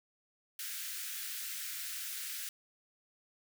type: high-pass noise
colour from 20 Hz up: white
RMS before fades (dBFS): -41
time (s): 0.59-2.49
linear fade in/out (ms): 2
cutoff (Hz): 1400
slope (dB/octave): 48
effects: none